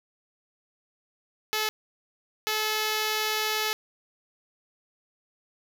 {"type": "tone bursts at uneven times", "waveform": "5% pulse", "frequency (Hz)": 431.1, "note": "A4", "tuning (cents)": -35, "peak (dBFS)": -14, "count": 2, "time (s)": [[1.53, 1.69], [2.47, 3.73]], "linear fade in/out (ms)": 0, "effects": []}